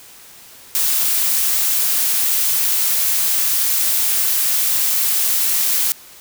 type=noise; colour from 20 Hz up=blue; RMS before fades=-17 dBFS; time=0.75-5.92 s; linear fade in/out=0 ms; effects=white hiss -42 dBFS RMS until 6.2 s